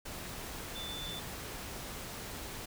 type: tone in noise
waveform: sine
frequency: 3520 Hz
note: A7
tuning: in tune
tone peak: -41 dBFS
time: 0.75-1.2 s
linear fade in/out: 10 ms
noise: pink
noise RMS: -43 dBFS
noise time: 0.05-2.66 s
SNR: -1 dB
effects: none